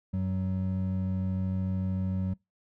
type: tone pair together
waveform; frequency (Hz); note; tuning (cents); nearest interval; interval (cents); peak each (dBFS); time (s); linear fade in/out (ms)
triangle; 94 / 187.46; F#2 / F#3; +28 / +23; octave; 1195; -28 / -28; 0.13-2.34; 10
effects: noise-tail reverb RT60 0.2 s tail -24 dB re dry